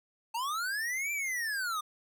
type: linear two-way sweep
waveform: square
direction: up then down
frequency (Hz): 880 to 2367 to 1192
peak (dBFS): -32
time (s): 0.34-1.81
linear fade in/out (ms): 10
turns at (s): 1.12
effects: none